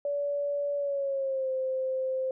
sine tone with pitch glide, 573 to 522.4 Hz, D5 to C5, -43 to -3 cents, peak -27 dBFS, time 0.05-2.31 s, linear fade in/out 2 ms, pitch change -160 cents, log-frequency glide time 0.76-1.51 s, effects none

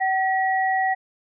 sine tone pair together, 760.7 / 1919 Hz, F#5 / A#6, +48 / +50 cents, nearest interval octave + major third, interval 1602 cents, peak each -20 / -24 dBFS, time 0-0.95 s, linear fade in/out 20 ms, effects none

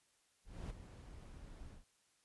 brown noise with ADSR envelope, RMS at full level -43 dBFS, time 0.44-1.85 s, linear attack 260 ms, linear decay 14 ms, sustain -10 dB, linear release 140 ms, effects white hiss -75 dBFS RMS until 2.24 s + resampled to 24000 Hz

